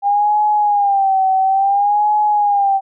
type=tone with vibrato; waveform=sine; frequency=801 Hz; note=G5; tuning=37 cents sharp; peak=-11 dBFS; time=0.02-2.81 s; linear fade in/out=50 ms; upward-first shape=sine; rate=0.58 Hz; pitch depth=88 cents each way; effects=none